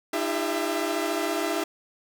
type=tone cluster; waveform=sawtooth; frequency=306.5 / 339.9 / 399.9 / 665 Hz; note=D#4 / F4 / G4 / E5; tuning=-26 / -47 / +35 / +15 cents; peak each=-27 dBFS; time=0.13-1.64 s; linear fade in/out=5 ms; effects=none